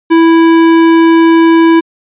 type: tone with tanh clipping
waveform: sine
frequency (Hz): 329.6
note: E4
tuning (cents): 0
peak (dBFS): -5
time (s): 0.1-1.81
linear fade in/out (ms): 20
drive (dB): 17
effects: resampled to 8000 Hz